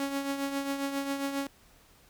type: tone with tremolo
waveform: sawtooth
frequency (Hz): 277.2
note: C#4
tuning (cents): 0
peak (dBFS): -24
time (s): 0-1.47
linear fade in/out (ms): 2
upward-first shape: triangle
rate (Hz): 7.4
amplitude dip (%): 60
effects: pink hiss -60 dBFS RMS until 2.09 s